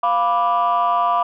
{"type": "chord", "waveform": "sine", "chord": "B diminished", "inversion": "second", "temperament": "equal", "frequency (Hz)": [698.5, 987.8, 1174.7], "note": ["F5", "B5", "D6"], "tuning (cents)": [0, 0, 0], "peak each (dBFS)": -18, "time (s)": [0.03, 1.23], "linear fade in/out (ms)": 5, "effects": ["tanh soft clip ceiling -10 dBFS"]}